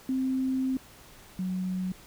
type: tone pair in turn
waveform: sine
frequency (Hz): 261.6 / 184.98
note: C4 / F#3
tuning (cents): 0 / 0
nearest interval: tritone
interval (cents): 600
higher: first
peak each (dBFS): -25 / -28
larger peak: first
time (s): 0.09-0.77 / 1.39-1.92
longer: first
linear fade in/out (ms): 2
effects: pink hiss -52 dBFS RMS until 2.06 s